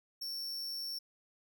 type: tone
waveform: 45% pulse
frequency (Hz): 5450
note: F8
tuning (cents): -43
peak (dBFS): -38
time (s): 0.21-0.99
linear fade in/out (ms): 10
effects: none